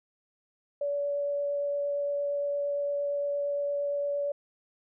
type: tone with vibrato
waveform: sine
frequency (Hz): 572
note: D5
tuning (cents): -46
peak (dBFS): -27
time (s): 0.81-4.32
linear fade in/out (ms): 5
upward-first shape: triangle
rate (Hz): 8.7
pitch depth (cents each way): 8
effects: none